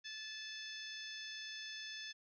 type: harmonic tone with a mistuned harmonic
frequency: 871 Hz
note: A5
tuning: 18 cents flat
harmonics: 2 / 3 / 4 / 5 / 6 / 7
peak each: -50 / -54 / -50 / -57 / -51 / -58 dBFS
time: 0.04-2.13 s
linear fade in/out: 20 ms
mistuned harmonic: 7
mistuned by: +50 cents
effects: none